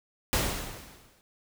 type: noise with exponential decay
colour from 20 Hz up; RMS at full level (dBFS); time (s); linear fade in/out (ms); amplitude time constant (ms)
pink; -24; 0.33-1.21; 0; 190
effects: none